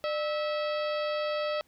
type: harmonic tone with a mistuned harmonic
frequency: 651 Hz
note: E5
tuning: 22 cents flat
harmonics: 1 / 2 / 3 / 4 / 5 / 6 / 7 / 8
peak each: -29 / -36 / -42 / -42 / -43 / -47 / -45 / -52 dBFS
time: 0.04-1.61 s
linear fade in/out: 0 ms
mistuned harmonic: 1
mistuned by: -140 cents
effects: pink hiss -67 dBFS RMS until 1.67 s